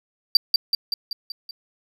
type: tone with echo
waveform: triangle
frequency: 4699 Hz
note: D8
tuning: in tune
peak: -8 dBFS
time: 0.35-0.37 s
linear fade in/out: 2 ms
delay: 190 ms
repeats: 6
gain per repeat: -4 dB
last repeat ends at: 1.51 s
effects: none